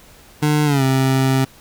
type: tone with pitch glide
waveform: 25% pulse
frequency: 150 to 132.87 Hz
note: D3 to C3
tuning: +37 to +27 cents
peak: -10 dBFS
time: 0.42-1.45 s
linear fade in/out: 10 ms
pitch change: -210 cents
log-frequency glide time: 0.65-0.83 s
effects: pink hiss -46 dBFS RMS until 1.6 s